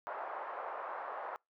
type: band-pass noise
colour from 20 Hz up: white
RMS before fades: -42 dBFS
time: 0.07-1.36 s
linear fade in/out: 0 ms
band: 550 to 1200 Hz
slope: 24 dB/octave
effects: noise-tail reverb RT60 0.2 s tail -26 dB re dry